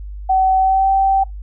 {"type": "tone with pitch glide", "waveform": "sine", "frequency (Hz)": [759, 775.8], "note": ["F#5", "G5"], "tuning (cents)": [44, -18], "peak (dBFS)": -11, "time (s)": [0.29, 1.24], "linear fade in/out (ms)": 10, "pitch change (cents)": 38, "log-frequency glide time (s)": [0.58, 0.9], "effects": ["noise-tail reverb RT60 0.2 s tail -26 dB re dry", "added 50 Hz sine -27 dBFS peak until 1.42 s"]}